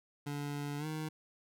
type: tone with pitch glide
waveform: 25% pulse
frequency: 144.5 to 155.77 Hz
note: D3 to D#3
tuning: -28 to +2 cents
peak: -33 dBFS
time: 0.26-1.09 s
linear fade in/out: 10 ms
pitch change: +130 cents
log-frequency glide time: 0.78-0.86 s
effects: none